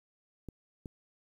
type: clicks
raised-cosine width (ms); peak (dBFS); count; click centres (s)
3; -29; 2; 0.487 / 0.858
effects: 10-bit